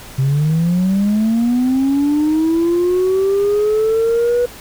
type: linear sweep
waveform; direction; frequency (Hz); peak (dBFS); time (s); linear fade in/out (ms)
sine; up; 130 to 490.2; -10; 0.18-4.46; 10
effects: tanh soft clip ceiling -10 dBFS + pink hiss -36 dBFS RMS until 4.6 s

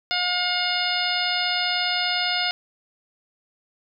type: harmonic tone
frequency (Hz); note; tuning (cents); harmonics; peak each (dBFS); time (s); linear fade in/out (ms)
717; F5; +45; 1 / 2 / 3 / 4 / 5 / 6 / 7; -29 / -29 / -29 / -29 / -29 / -29 / -29; 0.11-2.51; 0
effects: none

